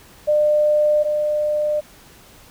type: tone pair in turn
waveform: sine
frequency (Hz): 600 / 600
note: D5 / D5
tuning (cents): +37 / +37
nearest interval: unison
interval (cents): 0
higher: neither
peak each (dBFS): -13 / -17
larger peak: first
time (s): 0.27-1.04 / 1.04-1.81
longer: neither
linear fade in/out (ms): 20
effects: pink hiss -47 dBFS RMS until 2.5 s